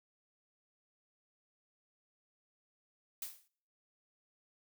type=noise with exponential decay; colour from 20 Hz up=blue; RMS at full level=-38 dBFS; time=3.22-3.48 s; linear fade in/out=2 ms; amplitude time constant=55 ms; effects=noise-tail reverb RT60 0.6 s tail -25 dB re dry